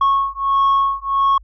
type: beating tone pair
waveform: sine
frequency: 1098 / 1099.5 Hz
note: C#6 / C#6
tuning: -17 / -14 cents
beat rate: 1.5 Hz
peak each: -15 dBFS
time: 0.01-1.38 s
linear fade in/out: 5 ms
effects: tanh soft clip ceiling -10 dBFS + added 50 Hz sine -41 dBFS peak until 1.43 s